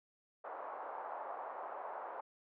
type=band-pass noise; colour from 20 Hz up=pink; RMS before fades=-45 dBFS; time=0.44-2.21 s; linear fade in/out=10 ms; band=610 to 1100 Hz; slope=24 dB/octave; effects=none